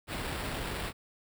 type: noise with sample-and-hold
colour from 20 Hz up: pink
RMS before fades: -36 dBFS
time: 0.07-0.93 s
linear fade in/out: 50 ms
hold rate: 6300 Hz
effects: none